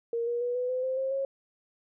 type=tone with pitch steps; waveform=sine; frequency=466.2 / 476.5 / 487.1 / 497.9 / 509 / 520.3 / 531.8 / 543.6 Hz; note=A#4 / A#4 / B4 / B4 / C5 / C5 / C5 / C#5; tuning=0 / +38 / -24 / +14 / -48 / -10 / +28 / -34 cents; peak=-27 dBFS; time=0.13-1.25 s; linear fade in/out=2 ms; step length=140 ms; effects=none